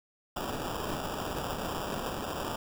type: noise with sample-and-hold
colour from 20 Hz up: violet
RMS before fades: -35 dBFS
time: 0.36-2.56 s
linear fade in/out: 5 ms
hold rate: 2100 Hz
effects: none